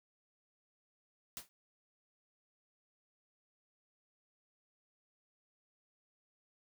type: noise with exponential decay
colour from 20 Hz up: white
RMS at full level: -40 dBFS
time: 1.37-1.49 s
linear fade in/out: 0 ms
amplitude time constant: 26 ms
effects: none